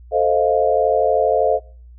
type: chord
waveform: sine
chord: F dominant seventh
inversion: first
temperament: equal with one note detuned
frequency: 440 / 523.3 / 625.9 / 698.5 Hz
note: A4 / C5 / Eb5 / F5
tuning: 0 / 0 / +10 / 0 cents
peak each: -19 dBFS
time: 0.11-1.6 s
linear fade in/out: 50 ms
effects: noise-tail reverb RT60 0.5 s tail -26 dB re dry + added 60 Hz sine -39 dBFS peak until 1.98 s